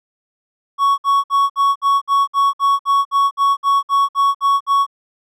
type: tone bursts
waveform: triangle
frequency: 1114 Hz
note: C#6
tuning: 8 cents sharp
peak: -9 dBFS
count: 16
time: 0.78-4.865 s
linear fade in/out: 50 ms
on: 200 ms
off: 59 ms
effects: none